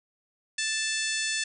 harmonic tone, 880 Hz, A5, in tune, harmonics 2 / 3 / 4 / 5 / 6 / 7 / 8 / 9 / 10, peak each -32 / -34 / -35 / -36 / -37 / -37 / -38 / -39 / -39 dBFS, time 0.58-1.44 s, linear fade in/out 5 ms, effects none

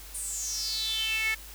sawtooth tone with high-pass filter sweep, 440 Hz, A4, in tune, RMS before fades -31 dBFS, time 0.14-1.35 s, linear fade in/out 10 ms, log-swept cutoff 9500 to 2000 Hz, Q 7.6, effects added 50 Hz sine -46 dBFS peak until 1.54 s + white hiss -47 dBFS RMS until 1.54 s

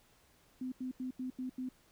sine tone bursts, 255.7 Hz, C4, 40 cents flat, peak -36 dBFS, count 6, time 0.61-1.69 s, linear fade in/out 5 ms, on 110 ms, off 84 ms, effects pink hiss -67 dBFS RMS until 1.91 s

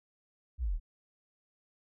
sine linear sweep, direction down, 68.6 to 31.59 Hz, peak -29 dBFS, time 0.58-0.8 s, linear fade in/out 50 ms, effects none

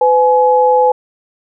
sine tone pair together, 504.3 / 845 Hz, B4 / G#5, +36 / +30 cents, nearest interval major sixth, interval 894 cents, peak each -10 dBFS, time 0.01-0.92 s, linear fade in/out 5 ms, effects none

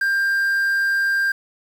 triangle tone with quantisation, 1592 Hz, G6, 26 cents sharp, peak -15 dBFS, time 0.01-1.32 s, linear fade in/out 5 ms, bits 7, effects none

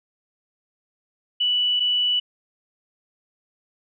sine tone pair in turn, 2960 / 2960 Hz, F#7 / F#7, 0 / 0 cents, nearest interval unison, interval 0 cents, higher neither, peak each -18 dBFS, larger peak neither, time 1.4-1.8 / 1.8-2.2 s, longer neither, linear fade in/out 10 ms, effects none

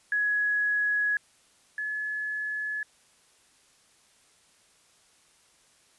sine tone pair in turn, 1678 / 1708.3 Hz, G#6 / G#6, +17 / +48 cents, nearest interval unison, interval 31 cents, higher second, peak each -23 / -29 dBFS, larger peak first, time 0.12-1.17 / 1.78-2.83 s, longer neither, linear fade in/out 2 ms, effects white hiss -62 dBFS RMS until 5.98 s + resampled to 24000 Hz

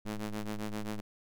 sawtooth ring-modulated tone, 106.8 Hz, G#2, 49 cents sharp, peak -28 dBFS, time 0.05-1.01 s, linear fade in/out 10 ms, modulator 103 Hz, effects none

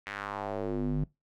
square tone with band-pass filter sweep, 50.3 Hz, G1, 45 cents sharp, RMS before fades -33 dBFS, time 0.06-1.04 s, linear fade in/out 5 ms, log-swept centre 2100 to 160 Hz, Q 2.2, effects noise-tail reverb RT60 0.2 s tail -21 dB re dry

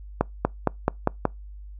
accelerating click train, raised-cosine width 1 ms, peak -5 dBFS, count 6, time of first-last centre 0.21-1.253 s, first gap 240 ms, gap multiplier 0.93, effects noise-tail reverb RT60 0.2 s tail -26 dB re dry + added 50 Hz sine -38 dBFS peak until 1.79 s

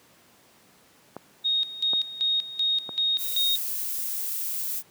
clicks, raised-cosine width 1 ms, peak -21 dBFS, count 3, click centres 1.166 / 1.934 / 2.892 s
sine tone with tremolo, 3729 Hz, A#7, in tune, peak -21 dBFS, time 1.44-3.58 s, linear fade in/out 20 ms, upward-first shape square, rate 2.6 Hz, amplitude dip 80%
violet noise, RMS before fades -30 dBFS, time 3.17-4.83 s, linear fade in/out 50 ms
effects pink hiss -57 dBFS RMS until 4.9 s + high-pass 150 Hz 12 dB/octave

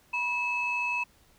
sine tone pair together, 972.4 / 2596 Hz, B5 / E7, -27 / -27 cents, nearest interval octave + perfect fourth, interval 1700 cents, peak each -31 / -27 dBFS, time 0.13-1.04 s, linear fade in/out 10 ms, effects tanh soft clip ceiling -21 dBFS + pink hiss -62 dBFS RMS until 1.38 s

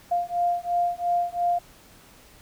sine beating tone pair, 698.5 / 701.4 Hz, F5 / F5, 0 / +7 cents, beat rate 2.9 Hz, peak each -25 dBFS, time 0.11-1.59 s, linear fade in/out 10 ms, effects pink hiss -52 dBFS RMS until 2.41 s

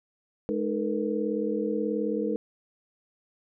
sine tone cluster, 211.1 / 307.6 / 443.8 / 482.4 Hz, G#3 / D#4 / A4 / B4, +29 / -20 / +15 / -41 cents, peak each -31 dBFS, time 0.49-2.36 s, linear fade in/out 0 ms, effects none

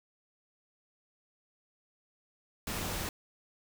pink noise, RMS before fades -36 dBFS, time 2.67-3.09 s, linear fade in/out 2 ms, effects none

